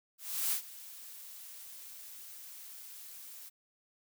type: noise with ADSR envelope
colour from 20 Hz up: blue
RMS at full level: -31 dBFS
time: 0.18-3.5 s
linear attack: 340 ms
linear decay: 93 ms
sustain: -18 dB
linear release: 22 ms
effects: none